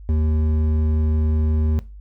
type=tone with hard clipping; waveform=sine; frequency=77.78 Hz; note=D#2; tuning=in tune; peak=-18 dBFS; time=0.09-1.79 s; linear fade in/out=0 ms; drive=9 dB; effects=noise-tail reverb RT60 0.3 s tail -19 dB re dry + added 50 Hz sine -36 dBFS peak until 2 s